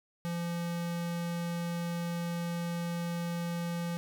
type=tone; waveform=square; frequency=171.2 Hz; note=F3; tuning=34 cents flat; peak=-33 dBFS; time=0.25-3.97 s; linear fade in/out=0 ms; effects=none